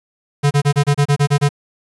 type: tone bursts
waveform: square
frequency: 143.7 Hz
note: D3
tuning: 37 cents flat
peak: -11 dBFS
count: 10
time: 0.43-1.491 s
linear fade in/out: 20 ms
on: 80 ms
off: 29 ms
effects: resampled to 24000 Hz + 7-bit